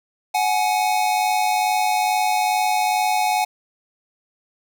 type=tone pair together; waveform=square; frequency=739 / 841.3 Hz; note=F#5 / G#5; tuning=-2 / +22 cents; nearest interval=major second; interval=224 cents; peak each=-21 dBFS; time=0.34-3.45 s; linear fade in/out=10 ms; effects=none